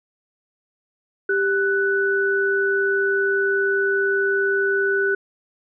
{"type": "tone pair together", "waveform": "sine", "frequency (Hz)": [394, 1487.5], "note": ["G4", "F#6"], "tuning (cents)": [9, 9], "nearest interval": "octave + major seventh", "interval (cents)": 2300, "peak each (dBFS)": -20, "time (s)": [1.29, 5.15], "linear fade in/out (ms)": 5, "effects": []}